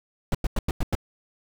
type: noise bursts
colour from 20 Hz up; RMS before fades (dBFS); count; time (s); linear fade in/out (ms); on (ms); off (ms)
brown; -22; 6; 0.32-0.952; 2; 27; 94
effects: none